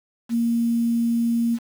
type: tone with quantisation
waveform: sine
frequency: 233.1 Hz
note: A#3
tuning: in tune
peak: -18 dBFS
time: 0.29-1.59 s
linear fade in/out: 50 ms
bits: 7
effects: none